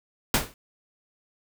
pink noise with exponential decay, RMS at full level -17 dBFS, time 0.34-0.54 s, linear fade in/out 1 ms, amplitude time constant 42 ms, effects none

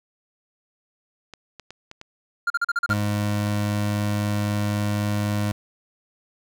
clicks, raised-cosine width 0.2 ms, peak -22 dBFS, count 6, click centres 1.337 / 1.597 / 1.706 / 1.914 / 2.014 / 3.47 s
triangle tone bursts, 1400 Hz, F6, 4 cents sharp, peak -17 dBFS, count 7, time 2.47-2.934 s, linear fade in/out 5 ms, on 32 ms, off 40 ms
25% pulse tone, 103.83 Hz, G#2, in tune, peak -18 dBFS, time 2.89-5.52 s, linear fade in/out 5 ms
effects none

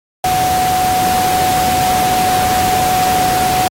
sine tone in noise, 740 Hz, F#5, in tune, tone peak -12 dBFS, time 0.24-3.68 s, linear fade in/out 2 ms, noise pink, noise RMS -19 dBFS, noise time 0.24-3.68 s, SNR +4 dB, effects high-pass 80 Hz 12 dB/octave + AAC 48 kbps

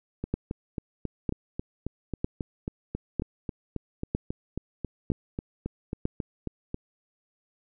two click trains, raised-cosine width 3 ms, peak -13 / -18 dBFS, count 7 / 25, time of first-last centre 0.34-6.054 / 0.24-6.744 s, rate 1.05 / 3.69 Hz, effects none

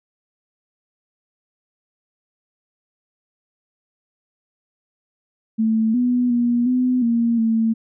sine tone with pitch steps, 221.7 / 246.5 / 239.7 / 252 / 233 / 224.7 Hz, A3 / B3 / A#3 / B3 / A#3 / A3, +13 / -3 / +48 / +35 / -1 / +37 cents, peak -15 dBFS, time 5.58-7.74 s, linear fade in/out 20 ms, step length 360 ms, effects none

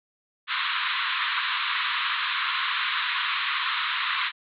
pink band-pass noise, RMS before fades -27 dBFS, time 0.47-4.32 s, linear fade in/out 50 ms, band 1000 to 4000 Hz, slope 96 dB/octave, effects none

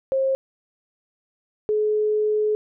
sine tone pair in turn, 534 / 425.6 Hz, C5 / G#4, +35 / +42 cents, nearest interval major third, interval 393 cents, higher first, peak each -18 dBFS, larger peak neither, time 0.12-0.35 / 1.69-2.55 s, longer second, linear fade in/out 0 ms, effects none

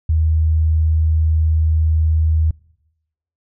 sine tone, 79.2 Hz, D#2, 31 cents sharp, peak -12 dBFS, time 0.09-2.51 s, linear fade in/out 5 ms, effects noise-tail reverb RT60 0.9 s tail -25 dB re dry

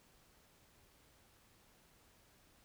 silence, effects pink hiss -68 dBFS RMS until 2.64 s

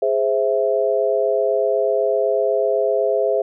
sine chord, Ab augmented, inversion none, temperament equal, 415.3 / 523.3 / 659.3 Hz, Ab4 / C5 / E5, 0 / 0 / 0 cents, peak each -20 dBFS, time 0.02-3.42 s, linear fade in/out 5 ms, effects none

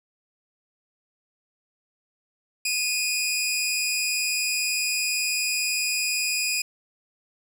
15% pulse tone pair together, 2465 / 2623 Hz, D#7 / E7, -17 / -9 cents, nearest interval minor second, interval 108 cents, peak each -17 / -25 dBFS, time 2.65-6.62 s, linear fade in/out 5 ms, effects none

